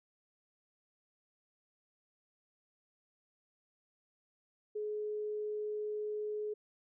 sine tone, 422.7 Hz, G#4, 31 cents sharp, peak -35 dBFS, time 4.75-6.54 s, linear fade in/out 10 ms, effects none

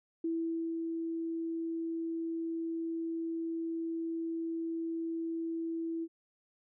sine tone with ADSR envelope, 329.6 Hz, E4, in tune, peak -30 dBFS, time 0.24-6.08 s, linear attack 5 ms, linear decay 500 ms, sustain -3 dB, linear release 50 ms, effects none

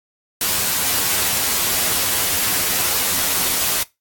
white noise with comb filter, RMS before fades -19 dBFS, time 0.41-3.83 s, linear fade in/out 2 ms, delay 11 ms, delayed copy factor +0.65, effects noise-tail reverb RT60 0.2 s tail -20 dB re dry + AAC 64 kbps

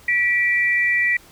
sine tone pair together, 1946 / 2345 Hz, B6 / D7, -26 / -3 cents, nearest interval minor third, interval 323 cents, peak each -17 / -21 dBFS, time 0.08-1.17 s, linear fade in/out 5 ms, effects pink hiss -48 dBFS RMS until 1.31 s

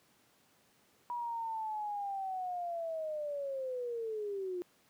sine linear sweep, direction down, 970 to 350 Hz, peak -35 dBFS, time 1.1-4.62 s, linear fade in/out 0 ms, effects pink hiss -68 dBFS RMS until 4.89 s + high-pass 150 Hz 12 dB/octave

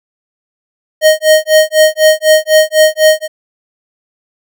square tone with tremolo, 623 Hz, D#5, 2 cents sharp, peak -3 dBFS, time 1.01-3.28 s, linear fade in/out 50 ms, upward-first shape sine, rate 4 Hz, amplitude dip 100%, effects none

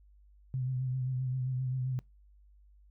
sine tone with vibrato, 128.7 Hz, C3, 28 cents flat, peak -30 dBFS, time 0.54-1.99 s, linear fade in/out 0 ms, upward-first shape sine, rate 7.6 Hz, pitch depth 38 cents each way, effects noise-tail reverb RT60 0.2 s tail -23 dB re dry + added 50 Hz sine -57 dBFS peak until 2.9 s

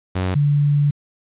sawtooth / sine tone pair in turn, 92.5 / 145.01 Hz, F#2 / D3, 0 / -22 cents, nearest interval minor sixth, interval 778 cents, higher second, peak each -15 / -13 dBFS, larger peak second, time 0.15-0.35 / 0.35-0.91 s, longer second, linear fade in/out 10 ms, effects resampled to 8000 Hz + 8-bit

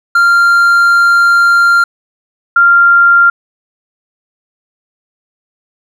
triangle / sine tone pair in turn, 1390 / 1390 Hz, F6 / F6, -9 / -9 cents, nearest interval unison, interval 0 cents, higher neither, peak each -3 dBFS, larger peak neither, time 0.15-1.84 / 2.56-3.3 s, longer first, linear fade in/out 5 ms, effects none

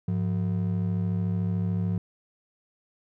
triangle ring-modulated tone, 140.1 Hz, C#3, 19 cents sharp, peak -19 dBFS, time 0.08-1.98 s, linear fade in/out 2 ms, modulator 36.8 Hz, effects none

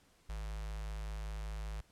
square tone with notch filter, 52.6 Hz, G#1, 23 cents sharp, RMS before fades -41 dBFS, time 0.29-1.81 s, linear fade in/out 5 ms, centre 280 Hz, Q 0.65, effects pink hiss -68 dBFS RMS until 1.91 s + low-pass 11000 Hz 12 dB/octave

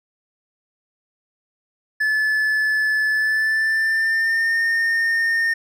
triangle tone with pitch glide, 1731 to 1827.6 Hz, A6 to A#6, -29 to -35 cents, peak -15 dBFS, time 2-5.54 s, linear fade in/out 10 ms, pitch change +94 cents, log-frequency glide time 3.1-4.59 s, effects none

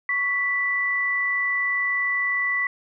sine tone pair together, 1115.8 / 1975.5 Hz, C#6 / B6, +11 / 0 cents, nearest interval minor seventh, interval 989 cents, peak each -31 / -21 dBFS, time 0.09-2.67 s, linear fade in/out 2 ms, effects none

